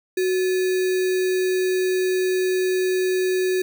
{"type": "tone with sample-and-hold", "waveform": "sine", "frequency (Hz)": 370, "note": "F#4", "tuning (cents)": 0, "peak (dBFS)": -18, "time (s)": [0.17, 3.62], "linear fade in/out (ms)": 5, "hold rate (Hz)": 2100, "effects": []}